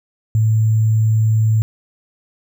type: tone with sample-and-hold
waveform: sine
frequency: 110 Hz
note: A2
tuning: in tune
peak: -11 dBFS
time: 0.35-1.62 s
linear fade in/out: 0 ms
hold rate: 7350 Hz
effects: none